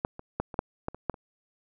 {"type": "clicks", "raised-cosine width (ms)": 1, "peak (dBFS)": [-12, -26, -13, -25, -10, -16, -27, -12, -30], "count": 9, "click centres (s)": [0.049, 0.194, 0.4, 0.542, 0.591, 0.884, 0.946, 1.097, 1.142], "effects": []}